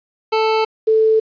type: tone pair in turn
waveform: 25% pulse / sine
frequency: 440 / 440 Hz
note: A4 / A4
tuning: 0 / 0 cents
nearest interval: unison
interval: 0 cents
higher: neither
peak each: -10 dBFS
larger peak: neither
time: 0.32-0.65 / 0.87-1.2 s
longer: neither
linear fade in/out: 10 ms
effects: resampled to 11025 Hz + 8-bit